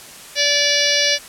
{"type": "harmonic tone", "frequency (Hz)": 579, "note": "D5", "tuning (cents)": -25, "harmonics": [1, 3, 4, 5, 6, 7, 8, 9, 10], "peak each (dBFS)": [-23, -23, -23, -23, -23, -23, -23, -23, -23], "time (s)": [0.35, 1.19], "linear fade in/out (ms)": 50, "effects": ["white hiss -38 dBFS RMS until 1.28 s", "low-pass 11000 Hz 12 dB/octave"]}